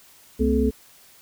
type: tone cluster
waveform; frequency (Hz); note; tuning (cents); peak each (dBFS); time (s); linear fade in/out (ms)
sine; 66.4 / 223.5 / 257.9 / 430.4; C2 / A3 / C4 / A4; +26 / +27 / -25 / -38; -23; 0.39-0.71; 20
effects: white hiss -52 dBFS RMS until 1.21 s